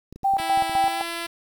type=clicks; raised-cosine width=3 ms; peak=-27 dBFS; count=10; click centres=0.126 / 0.16 / 0.233 / 0.337 / 0.4 / 0.575 / 0.623 / 0.696 / 0.752 / 0.841 s
type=tone with tremolo; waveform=sine; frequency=784 Hz; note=G5; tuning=in tune; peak=-17 dBFS; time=0.24-1.02 s; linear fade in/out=10 ms; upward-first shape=square; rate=3.9 Hz; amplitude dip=65%
type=tone with pitch glide; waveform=5% pulse; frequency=329.6 to 337.7 Hz; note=E4 to E4; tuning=0 to +42 cents; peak=-17 dBFS; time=0.38-1.27 s; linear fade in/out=10 ms; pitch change=+42 cents; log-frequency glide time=0.8-1.05 s
effects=8-bit